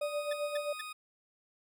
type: tone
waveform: 20% pulse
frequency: 1244.5 Hz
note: D#6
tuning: in tune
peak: -36 dBFS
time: 0.01-0.93 s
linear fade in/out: 10 ms
type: tone with tremolo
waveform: sine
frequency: 587.3 Hz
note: D5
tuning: in tune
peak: -30 dBFS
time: 0.01-0.73 s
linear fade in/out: 5 ms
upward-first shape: sine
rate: 7.6 Hz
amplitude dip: 70%
type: tone bursts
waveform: 25% pulse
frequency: 1760 Hz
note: A6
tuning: in tune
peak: -34 dBFS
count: 3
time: 0.31-0.813 s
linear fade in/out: 5 ms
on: 21 ms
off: 220 ms
effects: none